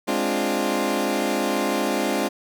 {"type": "chord", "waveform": "20% pulse", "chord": "D half-diminished seventh", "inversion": "second", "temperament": "equal", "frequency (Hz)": [207.7, 261.6, 293.7, 349.2], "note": ["Ab3", "C4", "D4", "F4"], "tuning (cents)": [0, 0, 0, 0], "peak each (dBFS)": -22, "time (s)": [0.07, 2.29], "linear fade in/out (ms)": 20, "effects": []}